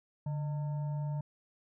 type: tone with frequency modulation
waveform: sine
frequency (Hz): 145.9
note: D3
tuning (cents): -11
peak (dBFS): -32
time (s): 0.26-1.21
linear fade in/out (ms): 5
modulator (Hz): 759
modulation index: 0.28
effects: none